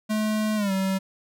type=tone with pitch glide; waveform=square; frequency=215 to 191.54 Hz; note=A3 to G3; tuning=-40 to -40 cents; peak=-23 dBFS; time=0.09-0.99 s; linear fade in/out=20 ms; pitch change=-200 cents; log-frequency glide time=0.56-0.72 s; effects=none